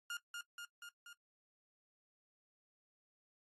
30% pulse tone with echo, 1415 Hz, F6, 22 cents sharp, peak -38 dBFS, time 0.1-0.17 s, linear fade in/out 2 ms, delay 240 ms, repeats 4, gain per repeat -3 dB, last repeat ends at 1.13 s, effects noise-tail reverb RT60 0.1 s tail -19 dB re dry + AAC 32 kbps

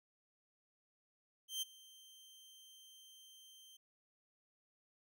sawtooth tone with ADSR envelope, 3136 Hz, G7, in tune, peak -33 dBFS, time 1.48-3.77 s, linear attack 140 ms, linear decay 17 ms, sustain -22 dB, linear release 7 ms, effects none

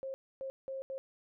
sine tone bursts at uneven times, 535 Hz, C5, 38 cents sharp, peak -37 dBFS, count 4, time 0.03-0.14 / 0.41-0.5 / 0.68-0.82 / 0.9-0.98 s, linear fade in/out 0 ms, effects none

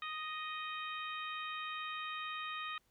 harmonic tone, 622.3 Hz, D#5, in tune, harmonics 2 / 3 / 4 / 5 / 6, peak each -42 / -47 / -46 / -50 / -49 dBFS, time 0.02-2.78 s, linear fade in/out 2 ms, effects pink hiss -75 dBFS RMS until 2.9 s

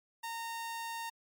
sawtooth tone, 920 Hz, A#5, 23 cents flat, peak -34 dBFS, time 0.23-1.1 s, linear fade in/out 10 ms, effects MP3 96 kbps

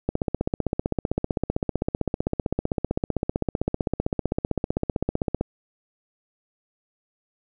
click train, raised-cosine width 2 ms, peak -9 dBFS, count 84, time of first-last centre 0.09-5.411 s, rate 15.6 Hz, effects none

